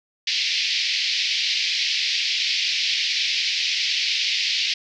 white band-pass noise, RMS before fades -23 dBFS, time 0.27-4.74 s, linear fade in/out 5 ms, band 2100 to 5200 Hz, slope 48 dB/octave, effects none

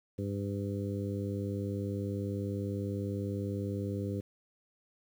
harmonic tone, 100 Hz, G2, 35 cents sharp, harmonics 1 / 2 / 3 / 4 / 5, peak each -35 / -38 / -40 / -41 / -42 dBFS, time 0.18-4.21 s, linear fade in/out 10 ms, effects 10-bit

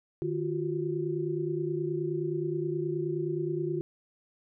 sine tone cluster, 152 / 347.2 / 376.7 Hz, D#3 / F4 / F#4, -40 / -10 / +31 cents, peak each -34 / -31 / -34 dBFS, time 0.22-3.81 s, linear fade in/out 0 ms, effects none

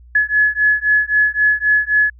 sine beating tone pair, 1700 / 1703.8 Hz, G#6 / G#6, +40 / +44 cents, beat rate 3.8 Hz, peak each -15 dBFS, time 0.15-2.1 s, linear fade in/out 5 ms, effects added 60 Hz sine -40 dBFS peak until 2.19 s

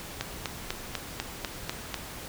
click train, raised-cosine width 0.2 ms, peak -12 dBFS, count 8, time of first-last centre 0.21-1.943 s, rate 4.04 Hz, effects pink hiss -41 dBFS RMS until 2.28 s

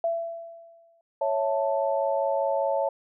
sine tone with exponential decay, 670 Hz, E5, 28 cents sharp, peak -21 dBFS, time 0.04-1.01 s, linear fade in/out 2 ms, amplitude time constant 210 ms
sine chord, A major, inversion first, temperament equal, 554.4 / 659.3 / 880 Hz, C#5 / E5 / A5, 0 / 0 / 0 cents, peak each -25 / -28 / -29 dBFS, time 1.21-2.89 s, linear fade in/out 5 ms
effects none

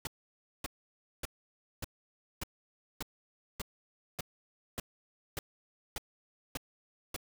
pink noise bursts, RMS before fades -37 dBFS, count 13, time 0.05-7.163 s, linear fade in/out 2 ms, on 21 ms, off 570 ms, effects none

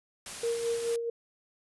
white noise, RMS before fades -40 dBFS, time 0.26-0.96 s, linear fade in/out 2 ms
sine tone with tremolo, 466 Hz, A#4, 1 cent flat, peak -26 dBFS, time 0.43-1.1 s, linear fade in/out 5 ms, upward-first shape sine, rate 4.6 Hz, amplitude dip 50%
effects resampled to 24000 Hz

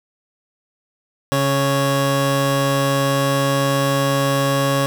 25% pulse tone pair together, 138.41 / 554 Hz, C#3 / C#5, -2 / -1 cents, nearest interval 2 octaves, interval 2401 cents, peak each -15 dBFS, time 1.32-4.86 s, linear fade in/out 0 ms, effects none

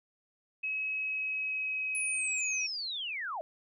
sine tone with pitch glide, 2561 to 2532 Hz, D#7 to D#7, +49 to +30 cents, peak -31 dBFS, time 0.63-2.67 s, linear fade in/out 10 ms, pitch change -19 cents, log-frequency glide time 0.88-2.31 s
sine linear sweep, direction down, 10190 to 586 Hz, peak -34 dBFS, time 1.95-3.41 s, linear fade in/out 0 ms
effects none

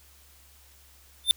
square tone with exponential growth, 3574 Hz, A7, 26 cents sharp, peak -12 dBFS, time 1.24-1.31 s, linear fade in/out 0 ms, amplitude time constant 15 ms, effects added 69 Hz sine -57 dBFS peak until 1.36 s + white hiss -57 dBFS RMS until 1.36 s

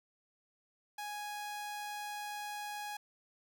sawtooth tone, 830.6 Hz, G#5, in tune, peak -36 dBFS, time 0.98-2.97 s, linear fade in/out 5 ms, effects none

